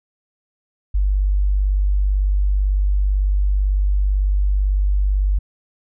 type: tone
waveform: sine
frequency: 49 Hz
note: G1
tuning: in tune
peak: -14 dBFS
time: 0.94-5.39 s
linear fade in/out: 10 ms
effects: none